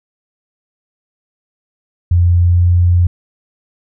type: tone with pitch glide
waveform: sine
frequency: 87.31 to 88.07 Hz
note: F2 to F2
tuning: 0 to +15 cents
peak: -7 dBFS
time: 2.11-3.07 s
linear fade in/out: 5 ms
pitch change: +15 cents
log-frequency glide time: 2.43-2.64 s
effects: none